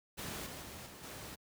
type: noise with level steps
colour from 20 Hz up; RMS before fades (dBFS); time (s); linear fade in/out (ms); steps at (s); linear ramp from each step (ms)
pink; -42 / -46 / -48 / -52 / -47; 0.17-1.36; 20; 0.46 / 0.62 / 0.86 / 1.03; 5
effects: high-pass 60 Hz 12 dB/octave